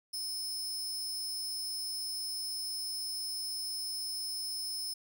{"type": "tone with amplitude modulation", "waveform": "sawtooth", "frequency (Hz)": 5210, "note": "E8", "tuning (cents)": -21, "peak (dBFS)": -30, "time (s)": [0.13, 4.94], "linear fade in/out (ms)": 10, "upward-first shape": "sine", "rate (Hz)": 226, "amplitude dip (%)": 60, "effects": []}